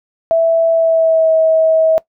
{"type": "tone with pitch glide", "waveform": "sine", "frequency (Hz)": [659.3, 642], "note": ["E5", "E5"], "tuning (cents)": [0, -46], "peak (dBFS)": -8, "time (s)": [0.31, 1.98], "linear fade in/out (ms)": 0, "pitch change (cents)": -46, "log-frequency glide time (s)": [0.71, 1.33], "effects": ["noise-tail reverb RT60 0.1 s tail -19 dB re dry"]}